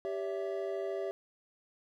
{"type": "chord", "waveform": "triangle", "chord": "C# diminished", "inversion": "second", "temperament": "equal with one note detuned", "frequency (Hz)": [392, 566, 659.3], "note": ["G4", "C#5", "E5"], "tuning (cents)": [0, 36, 0], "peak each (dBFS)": [-34, -38, -37], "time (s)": [0.05, 1.11], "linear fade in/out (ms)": 0, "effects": []}